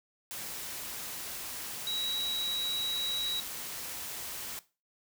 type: tone in noise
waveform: sine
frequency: 3874 Hz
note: B7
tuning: 34 cents flat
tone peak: -31 dBFS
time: 1.87-3.4 s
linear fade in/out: 0 ms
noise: white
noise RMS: -40 dBFS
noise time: 0.31-4.59 s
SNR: +6 dB
effects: noise-tail reverb RT60 0.3 s tail -17 dB re dry